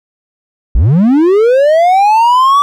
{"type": "linear sweep", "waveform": "triangle", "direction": "up", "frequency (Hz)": [43.65, 1159], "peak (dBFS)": -3, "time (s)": [0.75, 2.62], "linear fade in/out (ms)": 0, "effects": []}